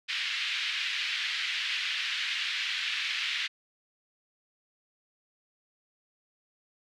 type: band-pass noise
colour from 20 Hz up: white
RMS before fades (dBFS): -32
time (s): 0.08-3.48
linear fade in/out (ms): 20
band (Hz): 1800 to 3600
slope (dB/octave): 24
effects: none